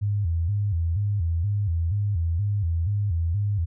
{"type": "tone with vibrato", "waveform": "sine", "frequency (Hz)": 92.5, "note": "F#2", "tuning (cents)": 0, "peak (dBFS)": -21, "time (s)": [0.01, 3.66], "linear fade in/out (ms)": 20, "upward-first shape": "square", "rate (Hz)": 2.1, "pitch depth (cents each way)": 180, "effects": []}